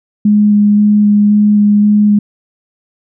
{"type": "tone with vibrato", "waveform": "sine", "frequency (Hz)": 207.7, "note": "G#3", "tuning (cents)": 0, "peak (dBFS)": -5, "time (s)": [0.25, 2.19], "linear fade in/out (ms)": 5, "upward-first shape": "square", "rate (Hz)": 1.9, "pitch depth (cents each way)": 8, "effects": []}